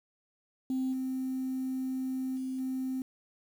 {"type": "tone with level steps", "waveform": "sine", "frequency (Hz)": 260.5, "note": "C4", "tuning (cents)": -7, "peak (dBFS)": [-27, -30, -32, -30], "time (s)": [0.7, 3.02], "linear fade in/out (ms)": 2, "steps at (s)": [0.92, 2.36, 2.58], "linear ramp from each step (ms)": 20, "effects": ["tanh soft clip ceiling -25 dBFS", "9-bit"]}